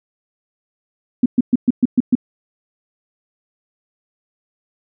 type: tone bursts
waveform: sine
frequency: 246.9 Hz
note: B3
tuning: in tune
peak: -8 dBFS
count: 7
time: 1.23-2.153 s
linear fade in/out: 5 ms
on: 29 ms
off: 120 ms
effects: none